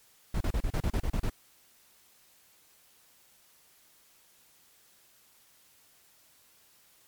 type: noise bursts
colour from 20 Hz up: brown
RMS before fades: -28 dBFS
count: 10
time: 0.34-1.298 s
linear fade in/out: 5 ms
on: 67 ms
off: 32 ms
effects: white hiss -62 dBFS RMS until 7.07 s + MP3 96 kbps